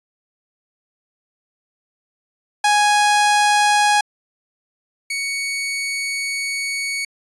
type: tone pair in turn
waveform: sawtooth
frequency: 830.6 / 2230 Hz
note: G#5 / C#7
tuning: 0 / +10 cents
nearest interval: octave + perfect fourth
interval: 1710 cents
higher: second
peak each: -9 / -18 dBFS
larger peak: first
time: 2.64-4.01 / 5.1-7.05 s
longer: second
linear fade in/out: 5 ms
effects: resampled to 24000 Hz